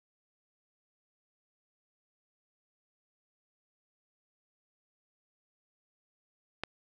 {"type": "click", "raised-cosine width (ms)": 0.3, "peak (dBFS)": -17, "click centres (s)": 6.636, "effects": []}